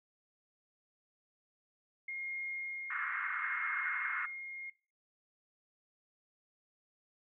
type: tone with tremolo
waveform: sine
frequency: 2137 Hz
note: C7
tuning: 36 cents sharp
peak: -36 dBFS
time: 2.08-4.7 s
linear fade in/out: 5 ms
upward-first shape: sine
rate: 0.72 Hz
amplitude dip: 45%
type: band-pass noise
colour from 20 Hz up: white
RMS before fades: -38 dBFS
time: 2.9-4.26 s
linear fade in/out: 5 ms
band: 1200 to 1900 Hz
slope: 48 dB/octave
effects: noise-tail reverb RT60 0.4 s tail -21 dB re dry